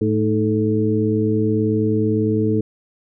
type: harmonic tone with a mistuned harmonic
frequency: 108.8 Hz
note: A2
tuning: 19 cents flat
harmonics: 1 / 2 / 3 / 4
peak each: -21 / -21 / -21 / -21 dBFS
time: 0.01-2.61 s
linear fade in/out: 5 ms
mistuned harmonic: 3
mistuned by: -57 cents
effects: none